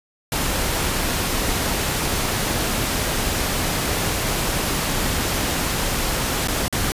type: noise with dropouts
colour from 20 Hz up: pink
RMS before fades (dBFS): -22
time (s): 0.32-6.92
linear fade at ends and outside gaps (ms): 1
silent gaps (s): 6.474-6.483 / 6.681-6.726
effects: resampled to 32000 Hz